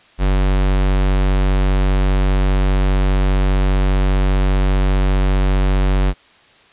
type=tone; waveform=square; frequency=47.51 Hz; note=F#1; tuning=47 cents sharp; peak=-13 dBFS; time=0.18-6.14 s; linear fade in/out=50 ms; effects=white hiss -49 dBFS RMS until 6.72 s + resampled to 8000 Hz